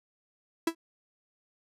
45% pulse tone with exponential decay, 330 Hz, E4, 2 cents sharp, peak -22 dBFS, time 0.67-0.75 s, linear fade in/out 5 ms, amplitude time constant 16 ms, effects resampled to 32000 Hz

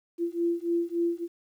sine beating tone pair, 339.4 / 342.9 Hz, F4 / F4, -49 / -32 cents, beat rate 3.5 Hz, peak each -28 dBFS, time 0.18-1.28 s, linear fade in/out 50 ms, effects 10-bit

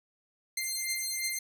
10% pulse beating tone pair, 2093 / 2095.9 Hz, C7 / C7, 0 / +2 cents, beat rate 2.9 Hz, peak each -25 dBFS, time 0.57-1.39 s, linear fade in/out 5 ms, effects none

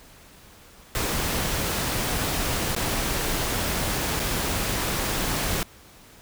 pink noise with dropouts, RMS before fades -26 dBFS, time 0.95-5.63 s, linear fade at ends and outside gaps 1 ms, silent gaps 2.75-2.763 / 4.195-4.199 s, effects pink hiss -50 dBFS RMS until 6.21 s

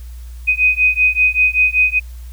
sine beating tone pair, 2500 / 2505.2 Hz, D#7 / D#7, +8 / +11 cents, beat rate 5.2 Hz, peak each -14 dBFS, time 0.47-2 s, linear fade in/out 20 ms, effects added 60 Hz sine -29 dBFS peak until 2.32 s + white hiss -49 dBFS RMS until 2.32 s

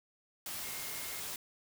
sine tone in noise, 2134 Hz, C7, 34 cents sharp, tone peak -51 dBFS, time 0.63-1.2 s, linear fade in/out 2 ms, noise white, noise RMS -41 dBFS, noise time 0.46-1.36 s, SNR -13 dB, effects none

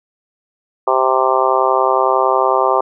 harmonic tone, 130.81 Hz, C3, in tune, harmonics 3 / 4 / 5 / 6 / 7 / 8 / 9, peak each -19 / -19 / -19 / -19 / -19 / -19 / -19 dBFS, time 0.87-2.81 s, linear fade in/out 5 ms, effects none

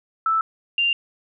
sine tone pair in turn, 1318.5 / 2787 Hz, E6 / F7, 0 / -4 cents, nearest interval octave + minor second, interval 1296 cents, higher second, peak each -17 dBFS, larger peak neither, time 0.26-0.41 / 0.78-0.93 s, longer neither, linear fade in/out 2 ms, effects none

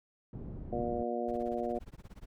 pink low-pass noise, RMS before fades -42 dBFS, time 0.33-1.03 s, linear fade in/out 2 ms, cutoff 300 Hz, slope 12 dB/octave
harmonic tone, 119.2 Hz, A#2, 39 cents sharp, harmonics 2 / 3 / 4 / 5 / 6, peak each -38 / -38 / -38 / -38 / -38 dBFS, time 0.72-1.79 s, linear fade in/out 10 ms
brown noise with tremolo, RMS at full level -46 dBFS, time 1.28-2.26 s, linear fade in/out 5 ms, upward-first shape sine, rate 17 Hz, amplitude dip 100%
effects none

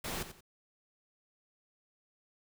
pink noise with echo, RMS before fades -38 dBFS, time 0.04-0.23 s, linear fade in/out 5 ms, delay 89 ms, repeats 2, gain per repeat -11 dB, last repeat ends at 0.408 s, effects none

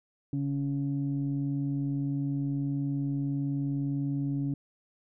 sine tone pair together, 140.4 / 280 Hz, C#3 / C#4, +22 / +18 cents, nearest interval octave, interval 1196 cents, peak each -29 / -30 dBFS, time 0.33-4.54 s, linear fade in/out 2 ms, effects tanh soft clip ceiling -21 dBFS

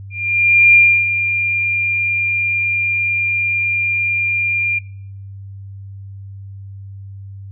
sine tone with ADSR envelope, 2397 Hz, D7, 35 cents sharp, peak -5 dBFS, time 0.1-4.79 s, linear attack 650 ms, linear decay 300 ms, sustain -10 dB, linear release 9 ms, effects noise-tail reverb RT60 0.6 s tail -18 dB re dry + added 98 Hz sine -30 dBFS peak until 7.51 s

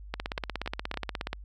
two click trains, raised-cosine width 0.3 ms, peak -15 / -18 dBFS, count 21 / 3, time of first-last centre 0.14-1.33 / 0.38-0.942 s, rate 16.8 / 3.56 Hz, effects added 50 Hz sine -42 dBFS peak until 1.44 s

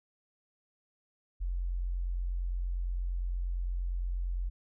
sine tone, 44.33 Hz, F1, 27 cents sharp, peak -30 dBFS, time 1.4-4.5 s, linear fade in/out 20 ms, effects none

